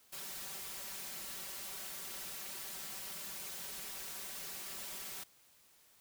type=noise with comb filter; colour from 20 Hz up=white; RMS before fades=-45 dBFS; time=0.12-5.24 s; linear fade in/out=10 ms; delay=5.2 ms; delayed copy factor=+1; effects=white hiss -66 dBFS RMS until 6 s

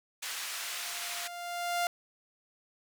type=band-pass noise; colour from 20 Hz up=pink; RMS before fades=-38 dBFS; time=0.22-1.28 s; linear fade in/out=10 ms; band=1600 to 13000 Hz; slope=12 dB/octave
type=tone with exponential growth; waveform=sawtooth; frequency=698.5 Hz; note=F5; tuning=in tune; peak=-23 dBFS; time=0.26-1.87 s; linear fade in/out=1 ms; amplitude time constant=350 ms
effects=none

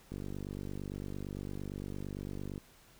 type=click train; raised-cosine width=3 ms; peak=-28 dBFS; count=121; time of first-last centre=0.12-2.579 s; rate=48.8 Hz; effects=pink hiss -61 dBFS RMS until 2.99 s

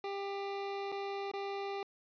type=tone with dropouts; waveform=25% pulse; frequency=397.2 Hz; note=G4; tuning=23 cents sharp; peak=-33 dBFS; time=0.04-1.83 s; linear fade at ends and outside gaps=2 ms; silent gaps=0.919-0.923 / 1.315-1.336 s; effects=resampled to 11025 Hz

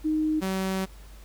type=tone pair in turn; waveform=sine / sawtooth; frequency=310 / 190.06 Hz; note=D#4 / F#3; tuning=-6 / +47 cents; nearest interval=minor sixth; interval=847 cents; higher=first; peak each=-22 dBFS; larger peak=neither; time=0.04-0.41 / 0.41-0.86 s; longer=second; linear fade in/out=20 ms; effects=added 50 Hz sine -44 dBFS peak until 1.24 s + pink hiss -54 dBFS RMS until 1.24 s

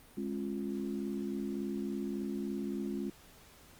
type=chord; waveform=sine; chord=Db major; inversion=second; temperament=equal with one note detuned; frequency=207.7 / 271.2 / 349.2 Hz; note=Ab3 / Db4 / F4; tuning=0 / -38 / 0 cents; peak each=-37 / -39 / -40 dBFS; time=0.17-3.1 s; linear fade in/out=5 ms; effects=pink hiss -58 dBFS RMS until 3.79 s + Opus 32 kbps

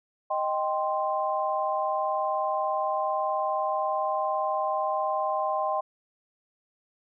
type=chord; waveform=sine; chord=C minor; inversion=first; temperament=equal; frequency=622.3 / 784 / 1046.5 Hz; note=Eb5 / G5 / C6; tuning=0 / 0 / 0 cents; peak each=-29 dBFS; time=0.3-5.81 s; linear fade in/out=10 ms; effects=none

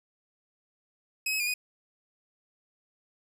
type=tone with pitch steps; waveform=sawtooth; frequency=2548 / 2564 / 2420 / 2485 Hz; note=D#7 / E7 / D#7 / D#7; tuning=+41 / -49 / -49 / -3 cents; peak=-24 dBFS; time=1.26-1.54 s; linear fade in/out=5 ms; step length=70 ms; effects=none

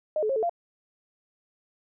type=tone with pitch steps; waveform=sine; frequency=615 / 430 / 541 / 438.5 / 689 Hz; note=D#5 / A4 / C#5 / A4 / F5; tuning=-20 / -40 / -42 / -6 / -24 cents; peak=-23 dBFS; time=0.16-0.495 s; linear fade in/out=2 ms; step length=67 ms; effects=none

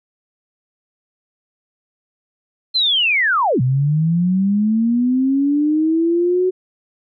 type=linear two-way sweep; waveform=sine; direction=down then up; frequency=4186 to 123.47 to 373 Hz; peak=-13 dBFS; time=2.74-6.51 s; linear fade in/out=20 ms; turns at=3.61 s; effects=none

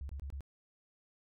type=tone bursts; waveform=sine; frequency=68.9 Hz; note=C#2; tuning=10 cents flat; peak=-39 dBFS; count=4; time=0.01-0.407 s; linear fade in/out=0 ms; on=82 ms; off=23 ms; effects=none

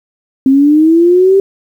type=linear sweep; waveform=sine; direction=up; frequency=262.3 to 394.6 Hz; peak=-4 dBFS; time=0.46-1.4 s; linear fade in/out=2 ms; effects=7-bit

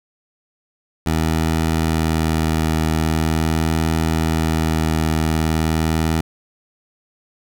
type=tone with vibrato; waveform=15% pulse; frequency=79.9 Hz; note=D#2; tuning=47 cents sharp; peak=-10 dBFS; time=1.06-6.21 s; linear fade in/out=5 ms; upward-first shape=triangle; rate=0.43 Hz; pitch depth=16 cents each way; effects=none

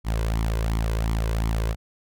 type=tone with flanger; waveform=sawtooth; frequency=55.4 Hz; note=A1; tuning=13 cents sharp; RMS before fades=-24 dBFS; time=0.04-1.76 s; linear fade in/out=50 ms; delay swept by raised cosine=0.91 to 2.01 ms; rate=2.8 Hz; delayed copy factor=+0.6; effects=none

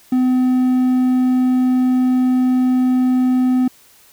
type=tone; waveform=triangle; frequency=254.1 Hz; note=B3; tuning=49 cents sharp; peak=-10 dBFS; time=0.12-3.68 s; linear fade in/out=5 ms; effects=white hiss -49 dBFS RMS until 4.12 s

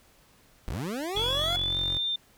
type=linear sweep; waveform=25% pulse; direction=up; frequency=32.7 to 720 Hz; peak=-27 dBFS; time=0.68-1.56 s; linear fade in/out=0 ms
type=tone; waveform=20% pulse; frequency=45.34 Hz; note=F#1; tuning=34 cents flat; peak=-29 dBFS; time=1.15-1.98 s; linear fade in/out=10 ms
type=tone with pitch glide; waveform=sine; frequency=3376 to 3597 Hz; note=G#7 to A7; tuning=+28 to +37 cents; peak=-26 dBFS; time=1.16-2.16 s; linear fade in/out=5 ms; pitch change=+109 cents; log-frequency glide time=1.53-1.78 s
effects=pink hiss -60 dBFS RMS until 2.37 s

